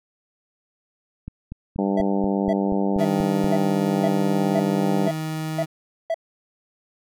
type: click train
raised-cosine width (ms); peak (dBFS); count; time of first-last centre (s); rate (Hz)
5; -20; 10; 1.28-3.443; 4.16
type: harmonic tone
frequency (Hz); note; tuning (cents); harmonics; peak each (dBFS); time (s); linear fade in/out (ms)
98.6; G2; +11; 2 / 3 / 4 / 5 / 6 / 7 / 8 / 9; -22 / -26 / -28 / -30 / -32 / -33 / -34 / -35; 1.78-5.09; 10
type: tone bursts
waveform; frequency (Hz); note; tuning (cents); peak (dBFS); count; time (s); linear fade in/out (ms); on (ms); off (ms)
triangle; 659.3; E5; 0; -18; 9; 1.97-6.144; 5; 46; 470
type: tone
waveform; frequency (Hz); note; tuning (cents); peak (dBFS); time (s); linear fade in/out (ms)
30% pulse; 157.3; D#3; +19; -23; 2.98-5.66; 20
effects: none